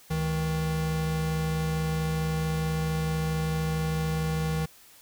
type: tone pair together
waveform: square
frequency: 71.35 / 158.3 Hz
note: D2 / D#3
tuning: -49 / +30 cents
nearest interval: octave + major second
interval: 1379 cents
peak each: -35 / -27 dBFS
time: 0.1-4.66 s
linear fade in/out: 10 ms
effects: white hiss -54 dBFS RMS until 5.01 s